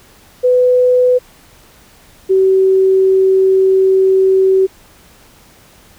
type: tone pair in turn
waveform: sine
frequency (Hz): 499.9 / 381.1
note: B4 / G4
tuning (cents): +21 / -49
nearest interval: perfect fourth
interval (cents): 470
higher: first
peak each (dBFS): -7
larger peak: neither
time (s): 0.43-1.19 / 2.29-4.67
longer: second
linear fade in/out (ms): 20
effects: pink hiss -45 dBFS RMS until 5.98 s